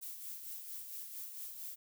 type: noise with tremolo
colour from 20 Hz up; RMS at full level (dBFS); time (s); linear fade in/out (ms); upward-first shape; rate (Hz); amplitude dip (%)
violet; -44; 0.01-1.76; 20; sine; 4.4; 45
effects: none